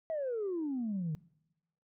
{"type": "exponential sweep", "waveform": "sine", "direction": "down", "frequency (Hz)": [659.3, 148.8], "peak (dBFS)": -31, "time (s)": [0.1, 1.15], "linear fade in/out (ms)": 0, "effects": ["noise-tail reverb RT60 0.9 s tail -23 dB re dry", "tanh soft clip ceiling -29 dBFS"]}